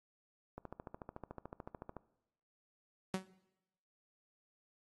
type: click train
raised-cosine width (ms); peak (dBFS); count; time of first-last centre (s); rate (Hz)
1; -31; 20; 0.58-1.967; 13.7
type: tone with exponential decay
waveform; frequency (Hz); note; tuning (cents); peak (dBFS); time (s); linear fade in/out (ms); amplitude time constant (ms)
sawtooth; 188.1; F#3; +29; -27; 3.14-3.27; 2; 28
effects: noise-tail reverb RT60 0.9 s tail -20 dB re dry + AAC 32 kbps